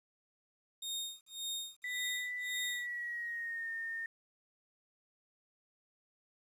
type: tone with tremolo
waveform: sawtooth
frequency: 3695 Hz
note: A#7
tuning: 16 cents flat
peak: -33 dBFS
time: 0.82-2.87 s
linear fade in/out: 5 ms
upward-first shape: sine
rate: 1.8 Hz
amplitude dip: 100%
type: tone with pitch glide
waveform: sine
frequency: 1980 to 1826.2 Hz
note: B6 to A#6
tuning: +4 to -36 cents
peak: -37 dBFS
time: 1.84-4.06 s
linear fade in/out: 2 ms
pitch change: -140 cents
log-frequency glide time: 2.6-3.7 s
effects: resampled to 32000 Hz + 11-bit